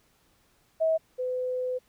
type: tone pair in turn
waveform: sine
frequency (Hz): 643 / 505.5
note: E5 / B4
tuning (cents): -43 / +40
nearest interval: major third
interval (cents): 417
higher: first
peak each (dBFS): -21 / -27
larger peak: first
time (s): 0.8-0.98 / 1.18-1.79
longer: second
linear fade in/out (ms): 20
effects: pink hiss -66 dBFS RMS until 1.88 s